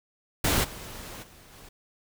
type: noise with level steps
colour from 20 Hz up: pink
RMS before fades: -24 / -41 / -52 / -49 dBFS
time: 0.44-1.69 s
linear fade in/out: 5 ms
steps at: 0.63 / 1.22 / 1.52 s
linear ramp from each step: 20 ms
effects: none